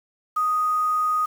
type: tone with quantisation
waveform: sine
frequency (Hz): 1245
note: D#6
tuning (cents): +1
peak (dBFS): -19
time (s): 0.36-1.26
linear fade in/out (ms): 10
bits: 7
effects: none